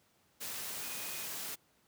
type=tone in noise; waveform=sine; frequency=2489 Hz; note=D#7; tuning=in tune; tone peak=-50 dBFS; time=0.82-1.26 s; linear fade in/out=20 ms; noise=white; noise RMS=-41 dBFS; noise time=0.4-1.56 s; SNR=-12 dB; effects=pink hiss -70 dBFS RMS until 1.87 s + high-pass 100 Hz 12 dB/octave